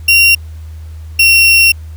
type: tone pair in turn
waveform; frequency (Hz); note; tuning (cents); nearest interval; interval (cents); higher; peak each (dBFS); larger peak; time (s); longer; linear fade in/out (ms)
35% pulse; 2753 / 2732; F7 / F7; -25 / -39; unison; 14; first; -3; neither; 0.08-0.35 / 1.19-1.72; second; 5
effects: added 79 Hz sine -25 dBFS peak until 1.96 s + pink hiss -47 dBFS RMS until 1.96 s